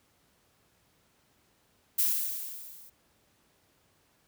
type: noise with level ramp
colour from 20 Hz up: violet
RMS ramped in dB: -24 to -53 dBFS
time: 1.98-2.9 s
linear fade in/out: 10 ms
effects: pink hiss -68 dBFS RMS until 4.27 s + high-pass 60 Hz 12 dB/octave